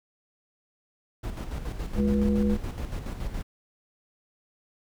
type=noise with tremolo; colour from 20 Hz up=brown; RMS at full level=-31 dBFS; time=1.23-3.43 s; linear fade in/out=10 ms; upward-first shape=square; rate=7.1 Hz; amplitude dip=50%
type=harmonic tone; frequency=69.3 Hz; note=C#2; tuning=in tune; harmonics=1 / 3 / 5 / 7; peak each=-29 / -22 / -34 / -31 dBFS; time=1.95-2.58 s; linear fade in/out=50 ms
effects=none